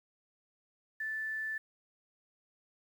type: tone with quantisation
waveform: sine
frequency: 1756 Hz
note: A6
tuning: 4 cents flat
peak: -34 dBFS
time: 1-1.58 s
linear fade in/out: 5 ms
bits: 10
effects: none